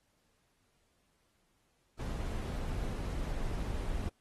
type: noise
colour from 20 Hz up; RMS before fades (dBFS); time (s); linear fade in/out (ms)
brown; -36; 1.99-4.09; 5
effects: pink hiss -75 dBFS RMS until 4.2 s + AAC 32 kbps